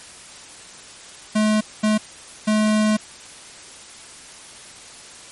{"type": "tone bursts at uneven times", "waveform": "square", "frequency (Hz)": 214.3, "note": "A3", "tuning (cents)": -45, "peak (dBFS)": -16, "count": 3, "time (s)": [[1.35, 1.61], [1.83, 1.98], [2.47, 2.97]], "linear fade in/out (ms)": 10, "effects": ["white hiss -41 dBFS RMS until 5.31 s", "MP3 48 kbps"]}